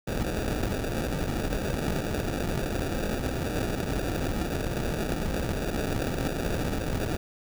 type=noise with sample-and-hold; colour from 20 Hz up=pink; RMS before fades=-29 dBFS; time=0.07-7.17 s; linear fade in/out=5 ms; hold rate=1050 Hz; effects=none